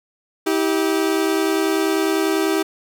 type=tone pair together; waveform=40% pulse; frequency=321.7 / 391.9 Hz; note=E4 / G4; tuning=-42 / 0 cents; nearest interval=minor third; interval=342 cents; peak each=-19 dBFS; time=0.46-2.63 s; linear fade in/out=10 ms; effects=none